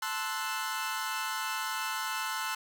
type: chord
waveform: sawtooth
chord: F# half-diminished seventh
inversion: first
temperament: equal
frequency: 880 / 1046.5 / 1318.5 / 1480 Hz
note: A5 / C6 / E6 / F#6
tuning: 0 / 0 / 0 / 0 cents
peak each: -34 dBFS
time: 0.02-2.55 s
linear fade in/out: 5 ms
effects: none